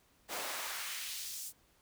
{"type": "noise with high-pass filter sweep", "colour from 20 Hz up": "pink", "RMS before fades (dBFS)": -41, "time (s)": [0.28, 1.53], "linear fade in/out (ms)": 50, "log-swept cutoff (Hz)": [430, 8000], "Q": 1, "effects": ["pink hiss -69 dBFS RMS until 1.81 s"]}